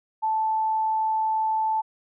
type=tone; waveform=sine; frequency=877 Hz; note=A5; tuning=6 cents flat; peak=-21 dBFS; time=0.22-1.82 s; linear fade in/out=20 ms; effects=none